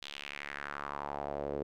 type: tone with band-pass filter sweep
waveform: sawtooth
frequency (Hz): 71.6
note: D2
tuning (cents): -43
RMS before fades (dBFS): -40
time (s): 0.02-1.63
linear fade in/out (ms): 5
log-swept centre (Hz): 3600 to 430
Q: 2.9
effects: none